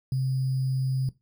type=tone with sample-and-hold; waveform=sine; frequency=131.6 Hz; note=C3; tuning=10 cents sharp; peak=-23 dBFS; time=0.12-1.09 s; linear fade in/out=2 ms; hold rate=4900 Hz; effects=noise-tail reverb RT60 0.2 s tail -17 dB re dry